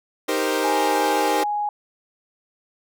sawtooth chord, C minor seventh, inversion first, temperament equal, 311.1 / 392 / 466.2 / 523.3 Hz, Eb4 / G4 / Bb4 / C5, 0 / 0 / 0 / 0 cents, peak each -22 dBFS, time 0.28-1.44 s, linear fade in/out 10 ms
sine tone, 830.6 Hz, G#5, in tune, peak -21 dBFS, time 0.64-1.69 s, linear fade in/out 2 ms
effects none

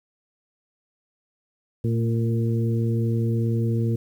harmonic tone with a mistuned harmonic, 115.3 Hz, A#2, 19 cents flat, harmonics 1 / 2 / 3 / 4, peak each -21 / -27 / -31 / -33 dBFS, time 1.84-3.96 s, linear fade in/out 5 ms, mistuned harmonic 2, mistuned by -23 cents, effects 9-bit

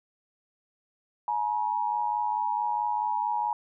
sine tone pair together, 848.4 / 953 Hz, G#5 / A#5, +37 / +38 cents, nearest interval major second, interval 201 cents, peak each -28 dBFS, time 1.28-3.53 s, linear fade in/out 2 ms, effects none

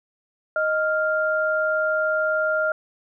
sine tone pair together, 623.9 / 1396.9 Hz, D#5 / F6, +5 / 0 cents, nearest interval octave + major second, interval 1395 cents, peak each -22 dBFS, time 0.56-2.72 s, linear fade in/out 2 ms, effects none

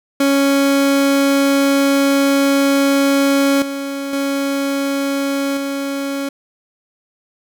30% pulse tone with level steps, 277.4 Hz, C#4, 1 cent sharp, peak -9 / -19 / -14 / -17 dBFS, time 0.2-6.29 s, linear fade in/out 5 ms, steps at 3.62 / 4.13 / 5.57 s, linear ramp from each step 2 ms, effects none

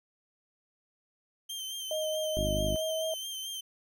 sawtooth tone with vibrato, 3136 Hz, G7, in tune, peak -33 dBFS, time 1.49-3.61 s, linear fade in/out 10 ms, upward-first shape sine, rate 4.6 Hz, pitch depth 36 cents each way
sine tone with pitch glide, 622 to 638.4 Hz, D#5 to D#5, -1 to +44 cents, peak -30 dBFS, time 1.91-3.14 s, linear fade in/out 2 ms, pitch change +45 cents, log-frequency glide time 2.5-2.98 s
harmonic tone, 50.7 Hz, G#1, 41 cents flat, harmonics 1 / 2 / 3 / 4 / 5 / 6 / 7, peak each -33 / -36 / -38 / -39 / -40 / -41 / -41 dBFS, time 2.37-2.76 s, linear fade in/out 0 ms
effects none

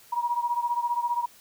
sine beating tone pair, 952 / 967 Hz, A#5 / B5, +36 / -37 cents, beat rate 15 Hz, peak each -26 / -29 dBFS, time 0.12-1.26 s, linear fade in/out 10 ms, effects white hiss -54 dBFS RMS until 1.4 s

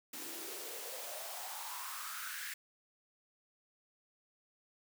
white noise with high-pass filter sweep, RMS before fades -44 dBFS, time 0.13-2.54 s, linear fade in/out 5 ms, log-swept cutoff 280 to 1800 Hz, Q 5.7, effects none

